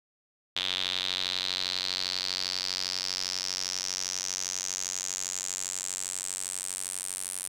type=tone with band-pass filter sweep; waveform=sawtooth; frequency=92.5 Hz; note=F#2; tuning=in tune; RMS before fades=-33 dBFS; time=0.56-7.48 s; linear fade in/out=5 ms; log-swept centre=3500 to 9500 Hz; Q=5.7; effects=none